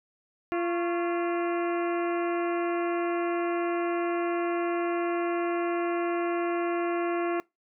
harmonic tone with a mistuned harmonic, 344.3 Hz, F4, 25 cents flat, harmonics 1 / 2 / 3 / 4 / 5 / 6 / 7 / 8, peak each -27 / -33 / -37 / -39 / -41 / -43 / -44 / -45 dBFS, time 0.52-7.4 s, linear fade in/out 0 ms, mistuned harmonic 3, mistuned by +100 cents, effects noise-tail reverb RT60 0.2 s tail -23 dB re dry

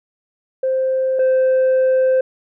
sine tone pair in turn, 523.3 / 519.7 Hz, C5 / C5, 0 / -12 cents, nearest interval unison, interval 12 cents, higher first, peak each -14 / -9 dBFS, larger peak second, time 0.63-1.19 / 1.19-2.21 s, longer second, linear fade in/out 5 ms, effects tanh soft clip ceiling -11 dBFS

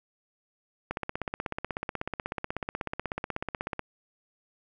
click train, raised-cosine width 0.5 ms, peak -16 dBFS, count 48, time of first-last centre 0.91-3.793 s, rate 16.3 Hz, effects none

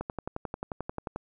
click train, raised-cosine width 1 ms, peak -19 dBFS, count 14, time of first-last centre 0.01-1.16 s, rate 11.3 Hz, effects none

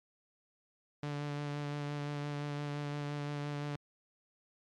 sawtooth tone with vibrato, 145.6 Hz, D3, 15 cents flat, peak -32 dBFS, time 1.03-3.76 s, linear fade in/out 2 ms, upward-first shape sine, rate 5.8 Hz, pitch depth 15 cents each way, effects low-pass 5000 Hz 12 dB/octave + MP3 96 kbps

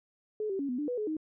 sine tone with pitch steps, 427.3 / 386.9 / 279.7 / 248.2 / 295.4 / 491.8 / 425 / 312.6 Hz, G#4 / G4 / C#4 / B3 / D4 / B4 / G#4 / D#4, +49 / -23 / +16 / +9 / +10 / -7 / +40 / +8 cents, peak -30 dBFS, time 0.4-1.168 s, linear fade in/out 2 ms, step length 96 ms, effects none

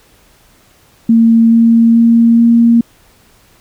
sine tone with pitch steps, 228.3 / 229.9 / 231.5 / 233.1 Hz, A#3 / A#3 / A#3 / A#3, -36 / -24 / -12 / 0 cents, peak -4 dBFS, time 1.09-2.81 s, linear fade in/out 5 ms, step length 430 ms, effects pink hiss -48 dBFS RMS until 3.6 s

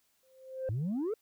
sine tone with exponential growth, 523.3 Hz, C5, in tune, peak -28 dBFS, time 0.23-0.69 s, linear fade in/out 2 ms, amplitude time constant 100 ms
sine exponential sweep, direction up, 98 to 466.2 Hz, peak -28 dBFS, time 0.69-1.14 s, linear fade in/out 5 ms
effects tanh soft clip ceiling -29 dBFS + white hiss -73 dBFS RMS until 1.21 s

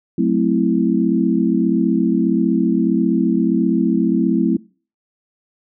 sine chord, F# half-diminished seventh, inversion none, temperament equal, 185 / 220 / 261.6 / 329.6 Hz, F#3 / A3 / C4 / E4, 0 / 0 / 0 / 0 cents, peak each -19 dBFS, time 0.18-4.57 s, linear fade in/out 5 ms, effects noise-tail reverb RT60 0.4 s tail -24 dB re dry

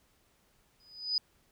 sine tone with exponential growth, 4978 Hz, D#8, in tune, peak -24 dBFS, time 0.8-1.18 s, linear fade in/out 2 ms, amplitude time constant 82 ms, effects pink hiss -69 dBFS RMS until 1.51 s

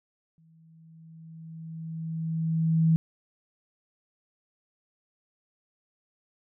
sine tone with exponential growth, 162 Hz, E3, 30 cents flat, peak -17 dBFS, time 0.38-2.96 s, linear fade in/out 0 ms, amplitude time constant 560 ms, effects none

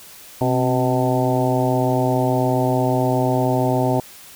harmonic tone with a mistuned harmonic, 126.8 Hz, B2, 46 cents sharp, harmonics 1 / 2 / 3 / 4 / 5 / 6 / 7, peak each -21 / -22 / -24 / -27 / -23 / -26 / -26 dBFS, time 0.41-4 s, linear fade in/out 2 ms, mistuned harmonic 2, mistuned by +57 cents, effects white hiss -42 dBFS RMS until 4.35 s

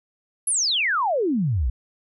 sine exponential sweep, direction down, 11250 to 53.4 Hz, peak -19 dBFS, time 0.47-1.7 s, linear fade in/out 5 ms, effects none

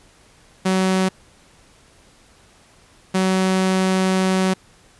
sawtooth tone bursts at uneven times, 188 Hz, F#3, 28 cents sharp, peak -12 dBFS, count 2, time 0.65-1.09 / 3.14-4.54 s, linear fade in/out 10 ms, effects pink hiss -52 dBFS RMS until 4.99 s + resampled to 24000 Hz

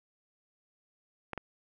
clicks, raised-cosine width 0.5 ms, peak -21 dBFS, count 2, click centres 1.333 / 1.377 s, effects none

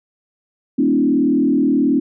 sine tone with frequency modulation, 277.2 Hz, C#4, in tune, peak -12 dBFS, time 0.78-2 s, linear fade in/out 10 ms, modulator 38.7 Hz, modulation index 1.3, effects none

